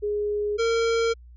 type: tone pair in turn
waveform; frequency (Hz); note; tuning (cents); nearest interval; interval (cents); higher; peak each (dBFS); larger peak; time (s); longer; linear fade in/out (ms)
sine / square; 415.3 / 458.9; G#4 / A#4; 0 / -27; major second; 173; second; -23 / -21; second; 0.02-0.58 / 0.58-1.14; neither; 20
effects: added 60 Hz sine -44 dBFS peak until 1.36 s + resampled to 16000 Hz